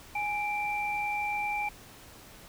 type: tone pair together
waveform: sine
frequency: 830.6 / 2351 Hz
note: G#5 / D7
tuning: 0 / +1 cents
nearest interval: octave + tritone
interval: 1801 cents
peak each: -31 / -32 dBFS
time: 0.15-1.69 s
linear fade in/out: 5 ms
effects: pink hiss -51 dBFS RMS until 2.48 s